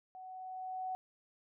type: tone with level ramp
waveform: sine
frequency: 747 Hz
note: F#5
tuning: 16 cents sharp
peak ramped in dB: -47 to -35 dBFS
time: 0.15-0.95 s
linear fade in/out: 0 ms
effects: none